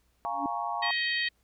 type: chord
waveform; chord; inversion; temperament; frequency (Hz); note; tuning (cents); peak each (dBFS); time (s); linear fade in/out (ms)
sine; Bb minor seventh; second; equal with one note detuned; 698.5 / 826.8 / 932.3 / 1108.7; F5 / Ab5 / Bb5 / Db6; 0 / -8 / 0 / 0; -35; 0.25-0.91; 0
type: tone with exponential growth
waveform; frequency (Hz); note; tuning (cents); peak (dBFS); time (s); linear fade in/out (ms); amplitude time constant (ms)
sine; 284.5; C#4; +45; -27; 0.28-0.46; 1; 38
type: harmonic tone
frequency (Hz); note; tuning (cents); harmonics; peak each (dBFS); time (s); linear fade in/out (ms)
631; D#5; +24; 3 / 4 / 5 / 6 / 7; -29 / -35 / -35 / -37 / -36; 0.82-1.29; 10
effects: added 60 Hz sine -70 dBFS peak until 1.43 s + pink hiss -72 dBFS RMS until 1.43 s